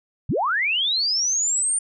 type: linear sweep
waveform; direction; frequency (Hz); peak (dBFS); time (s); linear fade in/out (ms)
sine; up; 69.3 to 9070; -19; 0.29-1.79; 5
effects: none